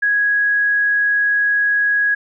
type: tone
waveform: sine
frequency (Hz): 1661.2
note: G#6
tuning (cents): 0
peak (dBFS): -13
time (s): 0.02-2.15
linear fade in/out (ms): 10
effects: none